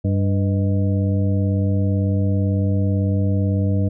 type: harmonic tone with a mistuned harmonic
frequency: 98 Hz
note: G2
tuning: in tune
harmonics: 1 / 2 / 3 / 5 / 6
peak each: -17 / -23 / -27 / -31 / -33 dBFS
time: 0.04-3.89 s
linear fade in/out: 10 ms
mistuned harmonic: 6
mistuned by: +99 cents
effects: none